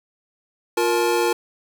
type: tone cluster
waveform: square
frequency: 353.1 / 468.9 / 861 Hz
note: F4 / A#4 / A5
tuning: +19 / +10 / -38 cents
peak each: -22 / -22 / -25 dBFS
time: 0.77-1.33 s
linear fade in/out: 5 ms
effects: none